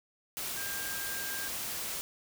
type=tone in noise; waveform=sine; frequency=1600 Hz; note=G6; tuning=35 cents sharp; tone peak=-40 dBFS; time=0.57-1.48 s; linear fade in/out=0 ms; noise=white; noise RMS=-37 dBFS; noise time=0.37-2.01 s; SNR=-6 dB; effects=none